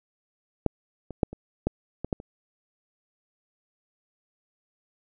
clicks, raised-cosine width 2 ms, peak -8 / -23 / -7 / -25 / -10 / -17 / -12 / -27 dBFS, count 8, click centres 0.663 / 1.107 / 1.232 / 1.33 / 1.67 / 2.046 / 2.128 / 2.201 s, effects none

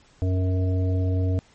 harmonic tone, 92.5 Hz, F#2, in tune, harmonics 1 / 3 / 5 / 7, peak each -20 / -30 / -34 / -37 dBFS, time 0.22-1.39 s, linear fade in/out 0 ms, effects pink hiss -57 dBFS RMS until 1.54 s + MP3 32 kbps

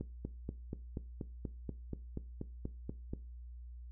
click train, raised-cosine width 3 ms, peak -26 dBFS, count 14, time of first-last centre 0.01-3.135 s, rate 4.16 Hz, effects noise-tail reverb RT60 0.3 s tail -18 dB re dry + added 60 Hz sine -46 dBFS peak until 3.91 s

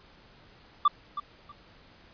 triangle tone with echo, 1174.7 Hz, D6, in tune, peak -15 dBFS, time 0.85-0.88 s, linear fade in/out 5 ms, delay 320 ms, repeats 2, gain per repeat -13 dB, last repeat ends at 1.52 s, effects pink hiss -56 dBFS RMS until 2.13 s + resampled to 11025 Hz

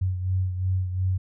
sine beating tone pair, 92.5 / 95.3 Hz, F#2 / G2, 0 / -48 cents, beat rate 2.8 Hz, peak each -23 / -31 dBFS, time 0.01-1.18 s, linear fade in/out 10 ms, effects none

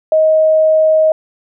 sine tone, 629 Hz, D#5, 19 cents sharp, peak -7 dBFS, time 0.12-1.12 s, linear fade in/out 2 ms, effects none

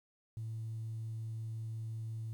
sine tone, 111.8 Hz, A2, 28 cents sharp, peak -37 dBFS, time 0.37-2.33 s, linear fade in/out 0 ms, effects tanh soft clip ceiling -34 dBFS + 11-bit

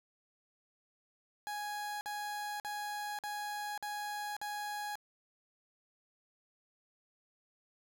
30% pulse tone bursts, 830.6 Hz, G#5, in tune, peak -35 dBFS, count 6, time 1.47-4.955 s, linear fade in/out 0 ms, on 540 ms, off 49 ms, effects none

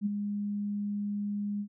sine tone with ADSR envelope, 204.9 Hz, G#3, 23 cents flat, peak -24 dBFS, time 0.01-1.68 s, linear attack 49 ms, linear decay 18 ms, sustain -6 dB, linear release 76 ms, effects none

